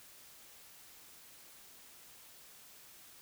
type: silence
effects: white hiss -57 dBFS RMS until 3.21 s